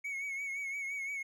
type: tone with vibrato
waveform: triangle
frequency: 2217 Hz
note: C#7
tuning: in tune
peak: -34 dBFS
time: 0.04-1.23 s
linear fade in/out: 10 ms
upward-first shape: triangle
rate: 5.8 Hz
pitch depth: 59 cents each way
effects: none